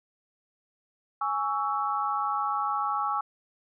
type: chord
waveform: sine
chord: C# minor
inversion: second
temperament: equal with one note detuned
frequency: 830.6 / 1121.6 / 1318.5 Hz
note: G#5 / C#6 / E6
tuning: 0 / +20 / 0 cents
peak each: -30 dBFS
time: 1.21-3.21 s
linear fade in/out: 5 ms
effects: none